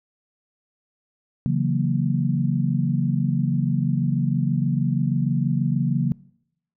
sine chord, F# dominant seventh, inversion second, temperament equal, 138.59 / 164.81 / 185 / 233.1 Hz, C#3 / E3 / F#3 / A#3, 0 / 0 / 0 / 0 cents, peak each -22 / -25 / -26 / -26 dBFS, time 1.46-6.12 s, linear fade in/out 0 ms, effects noise-tail reverb RT60 0.7 s tail -22 dB re dry

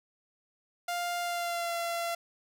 sawtooth tone with pitch glide, 700 to 682 Hz, F5 to F5, +4 to -41 cents, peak -27 dBFS, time 0.88-2.15 s, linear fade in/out 5 ms, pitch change -45 cents, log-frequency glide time 1.21-1.75 s, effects none

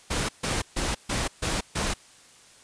pink noise bursts, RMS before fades -27 dBFS, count 6, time 0.1-1.94 s, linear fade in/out 10 ms, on 190 ms, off 140 ms, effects white hiss -53 dBFS RMS until 2.63 s + resampled to 22050 Hz

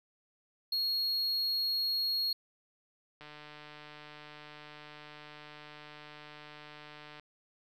triangle tone, 4300 Hz, C8, 47 cents sharp, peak -28 dBFS, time 0.72-2.33 s, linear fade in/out 5 ms
click train, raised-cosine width 0.3 ms, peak -33 dBFS, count 599, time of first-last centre 3.21-7.197 s, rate 150 Hz
effects none

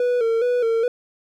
triangle tone with vibrato, 472.7 Hz, A#4, 24 cents sharp, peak -15 dBFS, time 0-0.88 s, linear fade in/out 2 ms, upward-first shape square, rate 2.4 Hz, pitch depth 66 cents each way, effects none

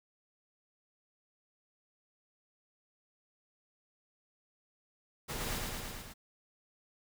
pink noise with echo, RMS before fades -39 dBFS, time 5.28-5.59 s, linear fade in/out 20 ms, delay 110 ms, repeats 5, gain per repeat -2 dB, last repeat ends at 6.14 s, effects none

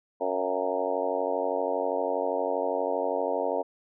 harmonic tone with a mistuned harmonic, 92.5 Hz, F#2, in tune, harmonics 3 / 4 / 5 / 6 / 7 / 8 / 9 / 10, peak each -37 / -37 / -31 / -31 / -32 / -35 / -37 / -36 dBFS, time 0.2-3.63 s, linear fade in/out 20 ms, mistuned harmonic 8, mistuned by -40 cents, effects none

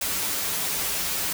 white noise with comb filter, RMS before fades -27 dBFS, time 0.01-1.33 s, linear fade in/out 5 ms, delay 8.4 ms, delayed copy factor -0.65, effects none

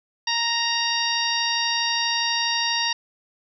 harmonic tone, 932.3 Hz, A#5, in tune, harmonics 1 / 2 / 3 / 4 / 5 / 6, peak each -28 / -28 / -28 / -28 / -28 / -28 dBFS, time 0.27-2.93 s, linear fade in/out 5 ms, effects none

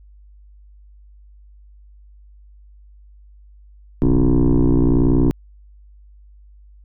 sine tone with frequency modulation, 141.4 Hz, C#3, 35 cents sharp, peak -9 dBFS, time 4.02-5.31 s, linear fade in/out 0 ms, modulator 61 Hz, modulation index 3.4, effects tanh soft clip ceiling -10 dBFS + added 50 Hz sine -43 dBFS peak until 6.84 s

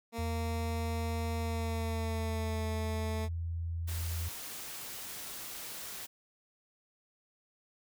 15% pulse tone with pitch glide, 230.5 to 219.3 Hz, A#3 to A3, -19 to -6 cents, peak -30 dBFS, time 0.12-3.29 s, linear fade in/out 50 ms, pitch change -87 cents, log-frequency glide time 1.38-2.66 s
sine tone, 83.8 Hz, E2, 29 cents sharp, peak -33 dBFS, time 0.18-4.29 s, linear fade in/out 10 ms
white noise, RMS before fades -43 dBFS, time 3.87-6.07 s, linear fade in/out 20 ms
effects none

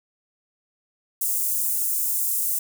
white high-pass noise, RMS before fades -24 dBFS, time 1.21-2.59 s, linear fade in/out 5 ms, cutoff 7900 Hz, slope 24 dB/octave, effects none

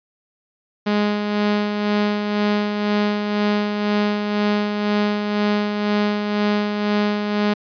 sawtooth tone with tremolo, 207.7 Hz, G#3, in tune, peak -12 dBFS, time 0.86-7.54 s, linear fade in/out 10 ms, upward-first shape sine, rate 2 Hz, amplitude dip 45%, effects resampled to 11025 Hz

